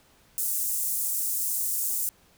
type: high-pass noise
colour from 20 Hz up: pink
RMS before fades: -28 dBFS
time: 0.38-2.09 s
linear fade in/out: 0 ms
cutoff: 8200 Hz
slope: 24 dB/octave
effects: pink hiss -60 dBFS RMS until 2.37 s